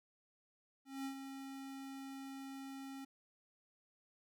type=tone with ADSR envelope; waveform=square; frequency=270.7 Hz; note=C#4; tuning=41 cents flat; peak=-40 dBFS; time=0.85-3.05 s; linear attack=200 ms; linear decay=90 ms; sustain=-7 dB; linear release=8 ms; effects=none